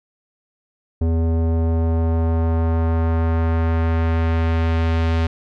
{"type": "tone with low-pass filter sweep", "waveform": "square", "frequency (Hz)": 82.1, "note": "E2", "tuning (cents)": -6, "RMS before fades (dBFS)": -18, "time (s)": [1.01, 5.27], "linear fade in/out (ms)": 5, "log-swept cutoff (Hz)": [450, 3600], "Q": 0.94, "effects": []}